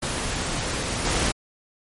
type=noise with level steps; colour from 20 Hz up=pink; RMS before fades=-27 / -23 dBFS; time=0.02-1.32 s; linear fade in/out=10 ms; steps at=1.05 s; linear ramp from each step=2 ms; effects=MP3 48 kbps